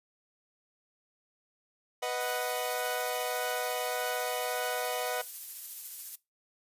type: chord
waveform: sawtooth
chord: B major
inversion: none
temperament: equal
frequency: 493.9 / 622.3 / 740 Hz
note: B4 / D#5 / F#5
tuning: 0 / 0 / 0 cents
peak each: -31 / -33 / -31 dBFS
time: 2.02-5.22 s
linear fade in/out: 10 ms
type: noise with tremolo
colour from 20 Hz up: violet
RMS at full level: -38 dBFS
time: 2.2-6.16 s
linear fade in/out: 10 ms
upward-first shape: sine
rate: 14 Hz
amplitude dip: 25%
effects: noise-tail reverb RT60 0.2 s tail -20 dB re dry + resampled to 32000 Hz